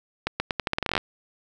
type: accelerating click train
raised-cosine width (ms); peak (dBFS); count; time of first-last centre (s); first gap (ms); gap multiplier
0.3; -8; 15; 0.27-0.978; 130; 0.83
effects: none